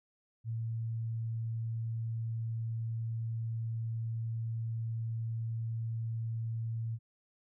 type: tone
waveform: sine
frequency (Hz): 113.7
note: A#2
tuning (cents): -43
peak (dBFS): -33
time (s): 0.44-6.99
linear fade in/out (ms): 50
effects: none